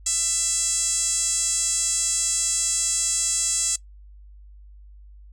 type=tone with band-pass filter; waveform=5% pulse; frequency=665 Hz; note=E5; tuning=15 cents sharp; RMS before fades=-24 dBFS; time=0.06-3.76 s; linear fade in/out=5 ms; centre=7800 Hz; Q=3.7; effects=noise-tail reverb RT60 0.1 s tail -19 dB re dry + added 50 Hz sine -43 dBFS peak until 5.32 s